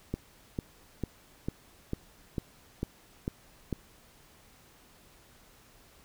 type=click train; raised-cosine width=3 ms; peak=-18 dBFS; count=9; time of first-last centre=0.14-3.727 s; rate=2.23 Hz; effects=pink hiss -59 dBFS RMS until 6.04 s